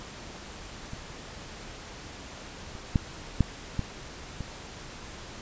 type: clicks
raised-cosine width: 5 ms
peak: -26 / -28 / -9 / -8 / -15 / -22 dBFS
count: 6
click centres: 0.934 / 2.752 / 2.958 / 3.407 / 3.793 / 4.407 s
effects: pink hiss -43 dBFS RMS until 5.41 s + resampled to 16000 Hz